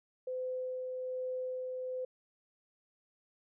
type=tone with tremolo; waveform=sine; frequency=510 Hz; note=C5; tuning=44 cents flat; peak=-34 dBFS; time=0.27-2.05 s; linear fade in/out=5 ms; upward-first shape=sine; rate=1.2 Hz; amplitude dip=25%; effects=none